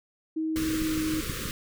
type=tone with pitch glide; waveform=sine; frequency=317.2 to 313.2 Hz; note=D#4 to D#4; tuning=+33 to +11 cents; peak=-26 dBFS; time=0.36-1.21 s; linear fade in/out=10 ms; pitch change=-22 cents; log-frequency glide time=0.51-1.08 s
type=band-stop noise; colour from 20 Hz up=pink; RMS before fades=-34 dBFS; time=0.56-1.51 s; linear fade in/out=0 ms; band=530 to 1100 Hz; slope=96 dB/octave
type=click train; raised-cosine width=5 ms; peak=-24 dBFS; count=5; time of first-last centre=0.82-1.457 s; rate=6.28 Hz
effects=none